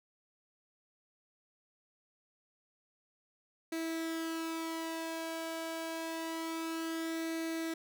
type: tone with flanger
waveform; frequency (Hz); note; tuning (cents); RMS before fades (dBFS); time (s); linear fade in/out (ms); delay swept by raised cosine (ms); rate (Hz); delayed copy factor
sawtooth; 326.5; E4; -17; -38; 3.72-7.74; 5; 0.48 to 1.31; 0.27; +0.5
effects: none